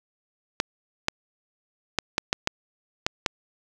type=clicks; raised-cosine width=0.2 ms; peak=-4 dBFS; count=8; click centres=0.601 / 1.084 / 1.987 / 2.181 / 2.329 / 2.474 / 3.065 / 3.262 s; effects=none